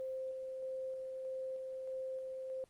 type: tone with tremolo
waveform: sine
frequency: 523.3 Hz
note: C5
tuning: in tune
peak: -38 dBFS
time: 0-2.64 s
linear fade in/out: 0 ms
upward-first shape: square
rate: 1.6 Hz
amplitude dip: 25%
effects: pink hiss -70 dBFS RMS until 2.69 s + Opus 24 kbps